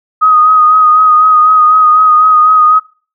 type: tone with vibrato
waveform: sine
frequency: 1250 Hz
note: D#6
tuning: 8 cents sharp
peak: -3 dBFS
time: 0.21-2.8 s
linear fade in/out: 20 ms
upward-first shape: sine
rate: 4 Hz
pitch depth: 27 cents each way
effects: noise-tail reverb RT60 0.4 s tail -24 dB re dry